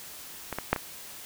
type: clicks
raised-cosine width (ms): 0.5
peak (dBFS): -17 / -15 / -6 / -16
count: 4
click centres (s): 0.527 / 0.586 / 0.73 / 0.762
effects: white hiss -44 dBFS RMS until 1.25 s